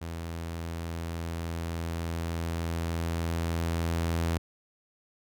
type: tone with level ramp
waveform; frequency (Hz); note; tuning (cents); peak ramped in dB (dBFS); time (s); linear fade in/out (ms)
sawtooth; 83.4; E2; +21; -31 to -22; 0.01-4.38; 10
effects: none